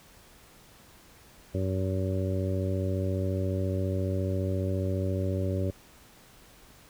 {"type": "harmonic tone", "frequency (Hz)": 94.5, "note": "F#2", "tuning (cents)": 37, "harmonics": [1, 2, 3, 4, 5, 6], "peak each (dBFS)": [-28, -35, -36, -36, -40, -36], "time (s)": [1.54, 5.71], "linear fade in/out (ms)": 10, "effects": ["pink hiss -55 dBFS RMS until 6.89 s"]}